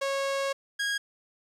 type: tone pair in turn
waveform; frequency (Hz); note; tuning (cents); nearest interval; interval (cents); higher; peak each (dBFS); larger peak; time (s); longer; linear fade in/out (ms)
sawtooth; 549 / 1639; C#5 / G#6; -17 / -23; octave + perfect fifth; 1894; second; -23; neither; 0.01-0.53 / 0.79-0.98; first; 10
effects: low-pass 8000 Hz 12 dB/octave + 10-bit